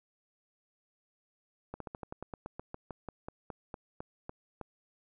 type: slowing click train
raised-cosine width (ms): 1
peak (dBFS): -26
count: 19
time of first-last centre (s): 1.74-4.613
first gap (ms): 63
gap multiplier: 1.1
effects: none

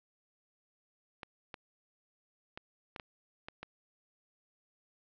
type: clicks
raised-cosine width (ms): 0.3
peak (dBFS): -26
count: 7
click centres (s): 1.232 / 1.542 / 2.575 / 2.962 / 2.998 / 3.485 / 3.63
effects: low-pass 4000 Hz 12 dB/octave

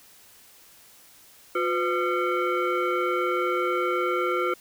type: tone with frequency modulation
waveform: sine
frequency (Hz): 503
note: B4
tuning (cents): +32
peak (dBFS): -22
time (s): 1.55-4.54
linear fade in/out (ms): 5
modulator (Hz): 861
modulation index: 1.6
effects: white hiss -53 dBFS RMS until 4.6 s

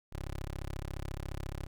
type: tone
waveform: 15% pulse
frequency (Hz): 34.32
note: C#1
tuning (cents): -16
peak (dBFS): -31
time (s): 0.12-1.67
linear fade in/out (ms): 10
effects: none

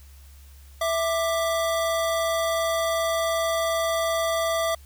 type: tone pair together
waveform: square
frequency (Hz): 659.3 / 1182.2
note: E5 / D6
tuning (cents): 0 / +11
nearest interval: minor seventh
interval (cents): 1011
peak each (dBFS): -24 / -29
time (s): 0.81-4.75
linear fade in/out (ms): 5
effects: added 69 Hz sine -45 dBFS peak until 4.85 s + white hiss -56 dBFS RMS until 4.85 s

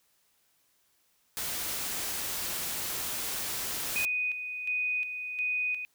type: noise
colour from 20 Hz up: white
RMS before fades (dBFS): -34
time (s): 1.37-4.05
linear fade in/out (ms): 0
type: tone with tremolo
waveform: sine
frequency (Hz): 2489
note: D#7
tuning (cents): 0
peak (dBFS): -27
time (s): 3.96-5.85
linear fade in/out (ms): 0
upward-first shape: square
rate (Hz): 1.4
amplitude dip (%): 55
effects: white hiss -70 dBFS RMS until 5.94 s

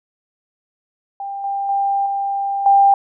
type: tone with level steps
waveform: sine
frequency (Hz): 794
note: G5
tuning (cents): +22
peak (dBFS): -24 / -19 / -15 / -18 / -8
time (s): 1.2-2.94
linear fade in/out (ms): 2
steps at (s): 1.44 / 1.69 / 2.06 / 2.66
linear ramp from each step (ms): 2
effects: none

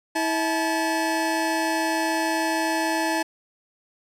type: tone pair together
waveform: 25% pulse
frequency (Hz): 323.6 / 864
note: E4 / A5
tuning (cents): -32 / -32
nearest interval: octave + perfect fourth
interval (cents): 1700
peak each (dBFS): -21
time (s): 0.15-3.23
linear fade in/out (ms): 10
effects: low-pass 12000 Hz 12 dB/octave

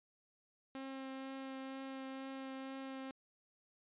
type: tone with vibrato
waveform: sawtooth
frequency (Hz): 267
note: C4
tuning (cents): +35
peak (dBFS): -40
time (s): 0.75-3.11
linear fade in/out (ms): 0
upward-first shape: triangle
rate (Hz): 2.1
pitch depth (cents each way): 11
effects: resampled to 8000 Hz

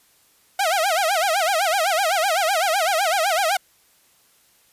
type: tone with vibrato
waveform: sawtooth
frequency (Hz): 714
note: F5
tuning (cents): +38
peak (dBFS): -14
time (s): 0.59-3.57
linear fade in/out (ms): 5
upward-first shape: sine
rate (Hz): 7.9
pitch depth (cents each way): 230
effects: white hiss -58 dBFS RMS until 4.72 s + resampled to 32000 Hz

